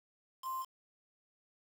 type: tone with quantisation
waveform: sine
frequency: 1046.5 Hz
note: C6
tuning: in tune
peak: -36 dBFS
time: 0.42-0.66 s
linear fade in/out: 50 ms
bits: 8
effects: none